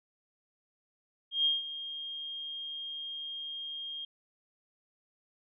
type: tone with ADSR envelope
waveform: sine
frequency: 3226 Hz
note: G7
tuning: 49 cents sharp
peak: -23 dBFS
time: 1.31-4.05 s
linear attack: 140 ms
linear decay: 170 ms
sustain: -14 dB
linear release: 4 ms
effects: none